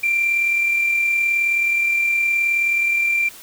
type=tone with amplitude modulation; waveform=sine; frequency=2364 Hz; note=D7; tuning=11 cents sharp; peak=-13 dBFS; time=0.03-3.29 s; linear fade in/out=10 ms; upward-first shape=sine; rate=39.1 Hz; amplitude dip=40%; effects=tanh soft clip ceiling -11 dBFS + white hiss -41 dBFS RMS until 3.42 s